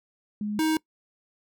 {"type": "tone pair in turn", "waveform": ["sine", "square"], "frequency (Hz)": [208.9, 315.2], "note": ["G#3", "D#4"], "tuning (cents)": [10, 23], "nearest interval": "perfect fifth", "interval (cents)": 713, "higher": "second", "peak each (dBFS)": [-27, -22], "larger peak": "second", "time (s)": [[0.41, 0.59], [0.59, 0.77]], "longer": "neither", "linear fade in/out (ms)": 2, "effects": ["noise-tail reverb RT60 0.1 s tail -23 dB re dry"]}